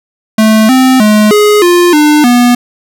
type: tone with pitch steps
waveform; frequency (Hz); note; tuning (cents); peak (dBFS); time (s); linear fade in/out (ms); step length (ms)
square; 218.2 / 259.3 / 212.1 / 418.1 / 351.2 / 300.2 / 243.5; A3 / C4 / G#3 / G#4 / F4 / D4 / B3; -14 / -15 / +37 / +12 / +10 / +38 / -24; -4; 0.38-2.55; 5; 310
effects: none